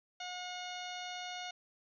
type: harmonic tone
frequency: 723 Hz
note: F#5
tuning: 40 cents flat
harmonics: 1 / 2 / 3 / 4 / 5 / 6 / 7 / 8 / 9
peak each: -44 / -49 / -49 / -48 / -49 / -52 / -63 / -54 / -59 dBFS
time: 0.2-1.51 s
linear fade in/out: 5 ms
effects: none